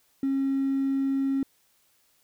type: tone with hard clipping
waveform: triangle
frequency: 271.5 Hz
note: C#4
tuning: 36 cents flat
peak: -23 dBFS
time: 0.23-1.43 s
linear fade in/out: 2 ms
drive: 3 dB
effects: white hiss -66 dBFS RMS until 2.23 s